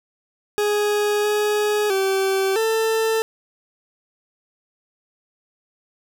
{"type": "tone with pitch steps", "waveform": "40% pulse", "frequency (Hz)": [415.8, 419, 386, 445.3], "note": ["G#4", "G#4", "G4", "A4"], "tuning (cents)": [2, 15, -27, 21], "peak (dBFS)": -17, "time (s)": [0.58, 3.22], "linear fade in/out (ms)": 0, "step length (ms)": 660, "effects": []}